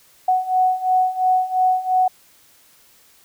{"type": "beating tone pair", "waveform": "sine", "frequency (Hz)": [740, 742.9], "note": ["F#5", "F#5"], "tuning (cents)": [0, 7], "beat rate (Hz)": 2.9, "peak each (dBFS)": [-20, -17], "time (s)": [0.28, 2.08], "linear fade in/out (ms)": 5, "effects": ["white hiss -53 dBFS RMS until 3.24 s"]}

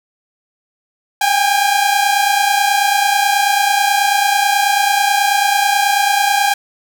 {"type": "tone pair together", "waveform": "sawtooth", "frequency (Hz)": [791, 820.2], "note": ["G5", "G#5"], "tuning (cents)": [15, -22], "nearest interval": "minor second", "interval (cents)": 63, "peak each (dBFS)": -11, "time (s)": [1.21, 6.54], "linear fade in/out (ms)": 5, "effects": []}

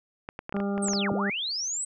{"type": "clicks", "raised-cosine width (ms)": 0.5, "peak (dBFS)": -20, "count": 9, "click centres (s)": [0.289, 0.391, 0.494, 0.525, 0.566, 0.602, 0.779, 0.884, 0.934]}
{"type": "harmonic tone", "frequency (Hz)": 200, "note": "G3", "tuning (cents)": 35, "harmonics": [1, 2, 3, 4, 6, 7], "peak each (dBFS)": [-27, -33, -37, -39, -43, -44], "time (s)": [0.54, 1.3], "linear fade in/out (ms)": 2}
{"type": "linear two-way sweep", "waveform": "sine", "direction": "down then up", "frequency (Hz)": [8870, 95.1, 8210], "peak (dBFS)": -28, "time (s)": [0.82, 1.85], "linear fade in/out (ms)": 10, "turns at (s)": 1.12}
{"effects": []}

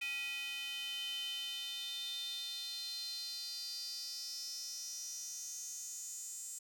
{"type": "tone with high-pass filter sweep", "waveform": "square", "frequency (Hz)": 277.2, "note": "C#4", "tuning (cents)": 0, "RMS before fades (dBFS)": -43, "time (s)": [0.01, 6.59], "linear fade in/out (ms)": 10, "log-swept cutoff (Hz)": [2500, 7500], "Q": 7.4, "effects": []}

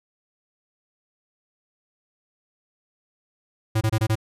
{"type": "tone bursts", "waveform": "square", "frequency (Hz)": 110, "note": "A2", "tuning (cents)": 0, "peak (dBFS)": -19, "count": 5, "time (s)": [3.75, 4.155], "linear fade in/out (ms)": 10, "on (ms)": 61, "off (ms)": 25, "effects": ["resampled to 32000 Hz"]}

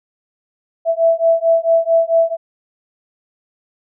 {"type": "beating tone pair", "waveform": "sine", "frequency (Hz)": [659.3, 663.8], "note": ["E5", "E5"], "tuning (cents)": [0, 12], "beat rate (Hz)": 4.5, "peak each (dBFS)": -14, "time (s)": [0.85, 2.37], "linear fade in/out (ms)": 50, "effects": []}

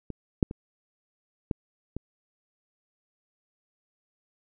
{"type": "clicks", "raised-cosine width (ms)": 3, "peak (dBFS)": [-22, -7, -22, -14, -20], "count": 5, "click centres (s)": [0.103, 0.428, 0.511, 1.512, 1.966], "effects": []}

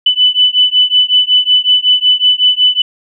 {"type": "beating tone pair", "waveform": "sine", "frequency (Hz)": [2991, 2996.4], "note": ["F#7", "F#7"], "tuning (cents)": [18, 21], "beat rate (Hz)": 5.4, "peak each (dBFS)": -10, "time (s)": [0.06, 2.82], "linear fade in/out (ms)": 5, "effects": []}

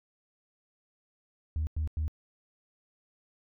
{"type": "tone bursts", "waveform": "sine", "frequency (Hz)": 77.78, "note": "D#2", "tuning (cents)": 0, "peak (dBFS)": -26, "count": 3, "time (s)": [1.56, 2.08], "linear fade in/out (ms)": 0, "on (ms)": 110, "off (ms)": 95, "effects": ["tanh soft clip ceiling -25 dBFS"]}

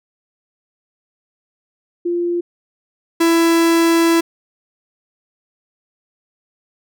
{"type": "tone pair in turn", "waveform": ["sine", "45% pulse"], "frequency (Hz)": [347, 333], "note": ["F4", "E4"], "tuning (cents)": [-11, 18], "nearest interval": "minor second", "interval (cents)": 71, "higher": "first", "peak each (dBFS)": [-16, -11], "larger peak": "second", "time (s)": [[2.05, 2.41], [3.2, 4.21]], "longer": "second", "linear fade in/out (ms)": 10, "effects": []}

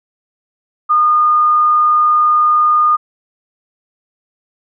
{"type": "tone", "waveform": "sine", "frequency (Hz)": 1221, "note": "D#6", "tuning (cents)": -33, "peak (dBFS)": -8, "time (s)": [0.89, 2.97], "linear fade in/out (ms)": 20, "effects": []}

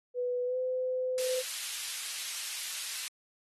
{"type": "tone with pitch glide", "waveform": "sine", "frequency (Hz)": [493.9, 510.1], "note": ["B4", "C5"], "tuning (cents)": [0, -44], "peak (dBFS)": -29, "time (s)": [0.14, 1.43], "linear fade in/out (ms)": 50, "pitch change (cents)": 56, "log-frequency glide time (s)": [0.45, 0.57]}
{"type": "high-pass noise", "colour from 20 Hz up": "pink", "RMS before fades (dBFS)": -38, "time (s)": [1.18, 3.08], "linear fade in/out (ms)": 0, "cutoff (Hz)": 2900, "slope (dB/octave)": 12}
{"effects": ["AAC 32 kbps"]}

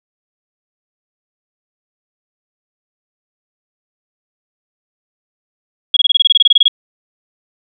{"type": "tone bursts", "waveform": "sine", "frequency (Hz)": 3322, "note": "G#7", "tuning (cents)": 0, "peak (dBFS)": -5, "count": 15, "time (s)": [5.94, 6.681], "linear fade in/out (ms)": 5, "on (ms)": 27, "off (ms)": 24, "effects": []}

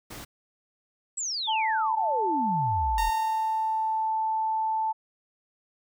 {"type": "noise", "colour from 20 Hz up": "pink", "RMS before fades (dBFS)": -41, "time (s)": [0.1, 0.25], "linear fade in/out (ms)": 10}
{"type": "exponential sweep", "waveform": "sine", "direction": "down", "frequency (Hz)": [8020, 36.71], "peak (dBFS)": -28, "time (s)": [1.17, 3.1], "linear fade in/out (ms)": 10}
{"type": "tone", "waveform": "sine", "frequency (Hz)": 880, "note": "A5", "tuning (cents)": 0, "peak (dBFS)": -24, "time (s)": [1.47, 4.93], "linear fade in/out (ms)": 20}
{"type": "tone with exponential decay", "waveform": "sawtooth", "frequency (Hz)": 920, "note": "A#5", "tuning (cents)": -23, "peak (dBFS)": -23, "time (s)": [2.98, 4.09], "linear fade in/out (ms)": 1, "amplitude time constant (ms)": 240}
{"effects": []}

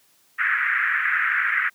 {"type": "band-pass noise", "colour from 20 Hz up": "white", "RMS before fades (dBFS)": -22, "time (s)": [0.38, 1.7], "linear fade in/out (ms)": 20, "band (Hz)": [1400, 2000], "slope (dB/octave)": 48, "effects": ["white hiss -60 dBFS RMS until 1.74 s", "high-pass 100 Hz 12 dB/octave"]}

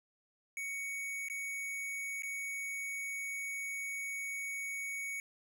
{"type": "tone with dropouts", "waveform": "square", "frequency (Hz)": 2233, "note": "C#7", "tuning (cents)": 12, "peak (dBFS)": -38, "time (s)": [0.57, 5.2], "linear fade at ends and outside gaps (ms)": 1, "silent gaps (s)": [[1.285, 1.299], [2.222, 2.233]], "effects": []}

